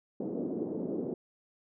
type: band-pass noise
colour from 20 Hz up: pink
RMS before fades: -35 dBFS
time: 0.2-1.14 s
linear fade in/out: 2 ms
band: 210 to 450 Hz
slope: 24 dB/octave
effects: none